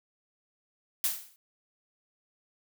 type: noise with exponential decay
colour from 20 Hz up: blue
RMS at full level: -25 dBFS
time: 1.04-1.36 s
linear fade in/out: 1 ms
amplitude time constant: 69 ms
effects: none